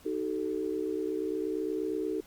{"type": "chord", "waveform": "sine", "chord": "D# diminished", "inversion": "none", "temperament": "equal with one note detuned", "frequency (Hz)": [311.1, 379.5, 440], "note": ["D#4", "F#4", "A4"], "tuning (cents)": [0, 44, 0], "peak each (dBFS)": -34, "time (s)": [0.05, 2.21], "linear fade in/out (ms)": 10, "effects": ["pink hiss -57 dBFS RMS until 2.26 s", "Opus 48 kbps"]}